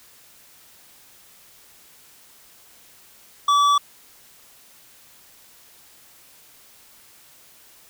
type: tone with hard clipping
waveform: sine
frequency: 1150 Hz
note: D6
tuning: 37 cents flat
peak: -16 dBFS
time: 3.48-3.78 s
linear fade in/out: 5 ms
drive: 10 dB
effects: white hiss -51 dBFS RMS until 7.89 s